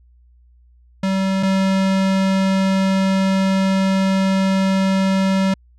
square tone pair in turn, 191.9 / 191.9 Hz, G3 / G3, -37 / -37 cents, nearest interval unison, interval 0 cents, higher neither, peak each -17 / -15 dBFS, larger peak second, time 1.03-1.43 / 1.43-5.54 s, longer second, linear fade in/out 5 ms, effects added 60 Hz sine -48 dBFS peak until 5.78 s + low-pass 6000 Hz 12 dB/octave

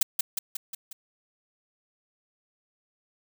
blue noise with echo, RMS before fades -20 dBFS, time 0.01-0.03 s, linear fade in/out 5 ms, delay 180 ms, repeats 5, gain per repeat -4 dB, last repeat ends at 0.93 s, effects none

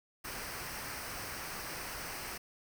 pink noise with comb filter, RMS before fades -42 dBFS, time 0.24-2.38 s, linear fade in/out 10 ms, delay 0.28 ms, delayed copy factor -0.55, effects none

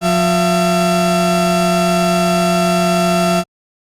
35% pulse tone pair together, 178.5 / 673.1 Hz, F3 / E5, +38 / +36 cents, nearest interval octave + major seventh, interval 2298 cents, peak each -13 dBFS, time 0.01-3.44 s, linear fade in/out 50 ms, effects low-pass 12000 Hz 12 dB/octave + Opus 48 kbps

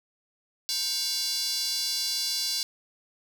square tone with high-pass filter, 313.6 Hz, D#4, 14 cents sharp, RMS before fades -29 dBFS, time 0.69-2.63 s, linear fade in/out 0 ms, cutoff 4600 Hz, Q 3.8, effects none

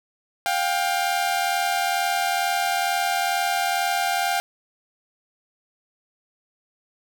sawtooth tone pair together, 707.8 / 790 Hz, F5 / G5, +23 / +13 cents, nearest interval major second, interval 190 cents, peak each -20 dBFS, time 0.46-4.4 s, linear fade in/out 0 ms, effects none

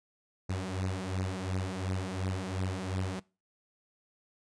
sawtooth beating tone pair, 92.5 / 95.3 Hz, F#2 / G2, 0 / -48 cents, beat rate 2.8 Hz, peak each -31 dBFS, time 0.49-3.2 s, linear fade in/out 10 ms, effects noise-tail reverb RT60 0.3 s tail -23 dB re dry + resampled to 22050 Hz

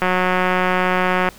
click train, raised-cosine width 0.5 ms, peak -3 dBFS, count 233, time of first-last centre 0.02-1.288 s, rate 183 Hz, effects pink hiss -43 dBFS RMS until 1.38 s

